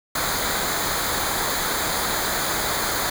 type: noise with comb filter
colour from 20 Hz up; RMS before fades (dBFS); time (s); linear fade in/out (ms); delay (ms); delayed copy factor
pink; -24; 0.15-3.1; 5; 0.36; -0.7
effects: none